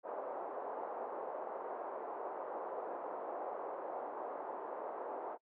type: band-pass noise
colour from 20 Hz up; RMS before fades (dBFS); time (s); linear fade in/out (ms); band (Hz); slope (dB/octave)
pink; -43; 0.03-5.38; 50; 450 to 960; 24
effects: noise-tail reverb RT60 0.1 s tail -24 dB re dry